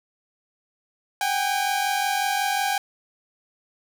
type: tone pair together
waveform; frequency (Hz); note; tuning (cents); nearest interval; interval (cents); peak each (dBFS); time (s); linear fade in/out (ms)
sawtooth; 764.5 / 810; G5 / G#5; -44 / -43; minor second; 101; -22 / -20; 1.21-2.78; 2
effects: none